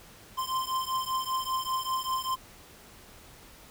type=beating tone pair; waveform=square; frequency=1040 / 1045.1 Hz; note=C6 / C6; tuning=-11 / -2 cents; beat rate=5.1 Hz; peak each=-32 / -33 dBFS; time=0.37-2.36 s; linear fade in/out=20 ms; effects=pink hiss -52 dBFS RMS until 3.7 s